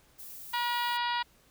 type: noise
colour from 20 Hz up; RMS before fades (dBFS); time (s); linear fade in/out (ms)
violet; -45; 0.18-0.98; 20
type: harmonic tone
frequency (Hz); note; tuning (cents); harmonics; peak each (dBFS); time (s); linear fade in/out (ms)
480; B4; -49; 2 / 3 / 4 / 5 / 6 / 7 / 8 / 9 / 10; -30 / -38 / -37 / -43 / -39 / -42 / -42 / -46 / -45; 0.53-1.23; 10
effects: pink hiss -63 dBFS RMS until 1.5 s